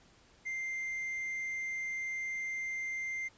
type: tone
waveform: triangle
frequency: 2093 Hz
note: C7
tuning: in tune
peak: -33 dBFS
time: 0.45-3.29 s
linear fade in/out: 20 ms
effects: pink hiss -63 dBFS RMS until 3.37 s + resampled to 16000 Hz